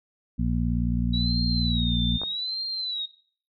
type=harmonic tone; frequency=59.1 Hz; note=A#1; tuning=24 cents sharp; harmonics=1 / 2 / 3 / 4; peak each=-26 / -29 / -27 / -28 dBFS; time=0.38-2.18 s; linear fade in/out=20 ms
type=tone with vibrato; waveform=sine; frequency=3866 Hz; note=B7; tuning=38 cents flat; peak=-27 dBFS; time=1.13-3.06 s; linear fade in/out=10 ms; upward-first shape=sine; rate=0.82 Hz; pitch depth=140 cents each way
type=clicks; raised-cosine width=1 ms; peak=-22 / -21 dBFS; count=2; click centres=2.216 / 2.235 s
effects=noise-tail reverb RT60 0.5 s tail -18 dB re dry + MP3 96 kbps